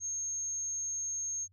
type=tone; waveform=sine; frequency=6450 Hz; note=G8; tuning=48 cents sharp; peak=-33 dBFS; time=0-1.48 s; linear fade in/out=50 ms; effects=added 94 Hz sine -63 dBFS peak until 1.52 s